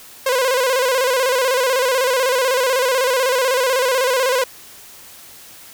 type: tone with vibrato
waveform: sawtooth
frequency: 514 Hz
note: C5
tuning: 31 cents flat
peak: -11 dBFS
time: 0.26-4.44 s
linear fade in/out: 5 ms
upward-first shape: square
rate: 16 Hz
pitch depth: 69 cents each way
effects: white hiss -41 dBFS RMS until 5.73 s